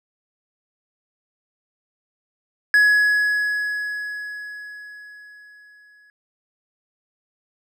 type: tone with exponential decay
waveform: triangle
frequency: 1682 Hz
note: G#6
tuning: 22 cents sharp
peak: -9 dBFS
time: 2.74-6.1 s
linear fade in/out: 1 ms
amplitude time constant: 730 ms
effects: none